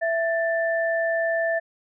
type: tone pair together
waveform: sine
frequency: 662.6 / 1769 Hz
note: E5 / A6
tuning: +9 / +9 cents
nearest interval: octave + perfect fourth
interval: 1700 cents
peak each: -22 / -26 dBFS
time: 0.01-1.6 s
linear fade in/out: 20 ms
effects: none